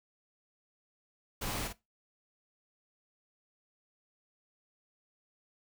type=noise with echo; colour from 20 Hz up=pink; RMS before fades=-37 dBFS; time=1.41-1.68 s; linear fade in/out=10 ms; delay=50 ms; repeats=1; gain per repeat=-6 dB; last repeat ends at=1.73 s; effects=noise-tail reverb RT60 0.2 s tail -18 dB re dry